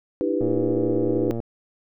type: chord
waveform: sine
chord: E minor seventh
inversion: third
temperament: equal with one note detuned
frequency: 299.3 / 329.6 / 392 / 493.9 Hz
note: D4 / E4 / G4 / B4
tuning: +33 / 0 / 0 / 0 cents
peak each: -26 dBFS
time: 0.21-1.31 s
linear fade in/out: 0 ms
type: click train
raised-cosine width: 2 ms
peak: -17 dBFS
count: 115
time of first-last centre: 0.41-1.401 s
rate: 115 Hz
effects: none